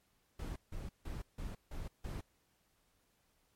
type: noise bursts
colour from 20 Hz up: brown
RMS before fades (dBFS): -42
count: 6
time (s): 0.39-2.21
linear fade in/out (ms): 5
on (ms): 170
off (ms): 160
effects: pink hiss -75 dBFS RMS until 3.55 s + MP3 64 kbps